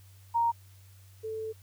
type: tone pair in turn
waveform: sine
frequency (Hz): 932.3 / 440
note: A#5 / A4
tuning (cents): 0 / 0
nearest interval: octave + minor second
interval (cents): 1300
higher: first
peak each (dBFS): -23 / -33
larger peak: first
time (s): 0.34-0.52 / 1.23-1.53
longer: second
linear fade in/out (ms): 20
effects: added 96 Hz sine -52 dBFS peak until 1.62 s + white hiss -62 dBFS RMS until 1.62 s